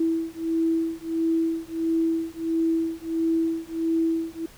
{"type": "beating tone pair", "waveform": "sine", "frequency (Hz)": [326.8, 328.3], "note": ["E4", "E4"], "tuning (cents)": [-15, -7], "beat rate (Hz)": 1.5, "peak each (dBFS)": -25, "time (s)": [0, 4.46], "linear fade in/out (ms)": 5, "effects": ["pink hiss -50 dBFS RMS until 4.57 s"]}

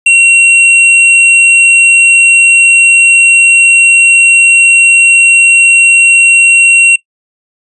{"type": "tone with tanh clipping", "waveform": "sine", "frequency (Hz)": 2738, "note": "F7", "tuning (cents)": -35, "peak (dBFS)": -3, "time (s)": [0.06, 6.96], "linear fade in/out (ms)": 5, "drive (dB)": 12, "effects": ["noise-tail reverb RT60 0.1 s tail -20 dB re dry", "resampled to 24000 Hz"]}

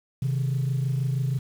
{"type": "tone pair together", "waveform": "sine", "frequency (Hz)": [130.64, 156.9], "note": ["C3", "D#3"], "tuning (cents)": [-2, 15], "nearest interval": "minor third", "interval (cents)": 317, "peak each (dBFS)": [-22, -28], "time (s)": [0.22, 1.39], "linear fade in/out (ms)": 5, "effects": ["tanh soft clip ceiling -19 dBFS", "8-bit"]}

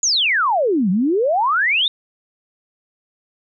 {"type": "exponential two-way sweep", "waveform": "sine", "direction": "down then up", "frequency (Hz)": [7000, 174.61, 3773], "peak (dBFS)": -14, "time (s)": [0.03, 1.88], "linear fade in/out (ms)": 2, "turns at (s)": 0.9, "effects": []}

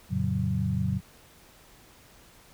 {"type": "tone cluster", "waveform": "sine", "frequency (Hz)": [89.4, 114.5, 140.6, 186], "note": ["F2", "A#2", "C#3", "F#3"], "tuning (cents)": [41, -31, 25, 9], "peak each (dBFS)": [-31, -30, -31, -29], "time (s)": [0.09, 1.01], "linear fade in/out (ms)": 50, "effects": ["pink hiss -55 dBFS RMS until 2.53 s"]}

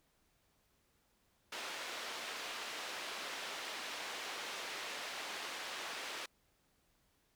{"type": "band-pass noise", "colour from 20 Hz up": "white", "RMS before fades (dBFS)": -44, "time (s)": [1.52, 6.26], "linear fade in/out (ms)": 5, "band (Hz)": [370, 3600], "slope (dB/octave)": 12, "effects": ["pink hiss -75 dBFS RMS until 7.35 s"]}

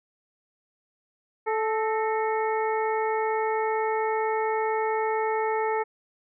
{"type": "harmonic tone with a mistuned harmonic", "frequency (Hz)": 437.8, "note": "A4", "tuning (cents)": -9, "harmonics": [1, 2, 3, 4, 5], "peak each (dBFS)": [-26, -27, -35, -37, -37], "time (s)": [1.46, 5.84], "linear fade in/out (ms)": 20, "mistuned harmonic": 4, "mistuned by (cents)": 71, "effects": []}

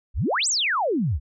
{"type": "exponential two-way sweep", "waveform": "sine", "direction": "up then down", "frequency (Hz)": [41.34, 8372, 58.2], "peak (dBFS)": -20, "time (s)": [0.14, 1.2], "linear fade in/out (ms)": 50, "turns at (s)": 0.48, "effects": []}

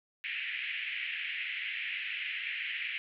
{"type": "band-pass noise", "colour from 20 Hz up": "pink", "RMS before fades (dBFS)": -37, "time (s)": [0.24, 2.98], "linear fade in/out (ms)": 0, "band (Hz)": [1900, 2900], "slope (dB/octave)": 48, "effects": []}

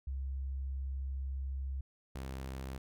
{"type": "tone pair in turn", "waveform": ["sine", "sawtooth"], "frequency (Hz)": [67, 66.12], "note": ["C2", "C2"], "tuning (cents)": [42, 19], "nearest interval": "unison", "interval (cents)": 23, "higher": "first", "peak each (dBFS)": [-35, -36], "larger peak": "first", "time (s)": [[0.07, 1.81], [2.15, 2.78]], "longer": "first", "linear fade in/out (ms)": 5, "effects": []}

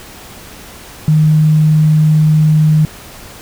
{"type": "tone", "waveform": "sine", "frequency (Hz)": 154.5, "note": "D#3", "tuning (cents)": -12, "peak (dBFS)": -6, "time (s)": [1.08, 2.85], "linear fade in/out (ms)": 0, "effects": ["pink hiss -34 dBFS RMS until 3.41 s"]}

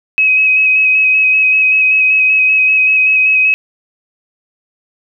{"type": "tone with vibrato", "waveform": "sine", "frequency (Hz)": 2544, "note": "D#7", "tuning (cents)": 38, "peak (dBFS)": -7, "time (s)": [0.18, 3.54], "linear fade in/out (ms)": 0, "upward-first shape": "square", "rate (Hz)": 5.2, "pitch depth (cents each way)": 15, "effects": []}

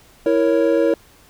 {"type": "chord", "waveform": "triangle", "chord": "A# diminished", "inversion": "second", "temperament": "equal", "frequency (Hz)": [329.6, 466.2, 554.4], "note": ["E4", "A#4", "C#5"], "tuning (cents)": [0, 0, 0], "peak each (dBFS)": -16, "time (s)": [0.26, 0.94], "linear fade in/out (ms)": 2, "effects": ["pink hiss -50 dBFS RMS until 1.29 s"]}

